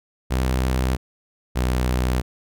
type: tone pair in turn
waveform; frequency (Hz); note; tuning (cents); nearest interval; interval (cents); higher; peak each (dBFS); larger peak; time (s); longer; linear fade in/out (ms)
sawtooth; 64 / 62.57; C2 / B1; -38 / +23; unison; 39; first; -15; neither; 0.3-0.97 / 1.55-2.22; neither; 20
effects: none